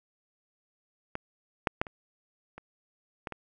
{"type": "clicks", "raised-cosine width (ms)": 0.5, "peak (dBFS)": [-18, -9, -10, -27, -28, -20, -23], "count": 7, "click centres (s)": [1.154, 1.672, 1.815, 1.868, 2.58, 3.272, 3.323], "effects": []}